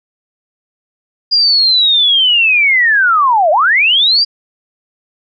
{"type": "linear two-way sweep", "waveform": "sine", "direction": "down then up", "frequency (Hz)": [4875, 587.3, 4875], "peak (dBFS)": -7, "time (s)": [1.31, 4.25], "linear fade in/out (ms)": 20, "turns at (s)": 3.51, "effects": []}